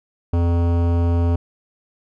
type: tone with hard clipping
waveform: sine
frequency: 85.5 Hz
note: F2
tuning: 36 cents flat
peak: -17 dBFS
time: 0.33-1.36 s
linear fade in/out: 5 ms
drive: 17 dB
effects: none